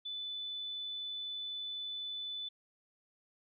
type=tone; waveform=sine; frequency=3496 Hz; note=A7; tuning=12 cents flat; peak=-38 dBFS; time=0.05-2.49 s; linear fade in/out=10 ms; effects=none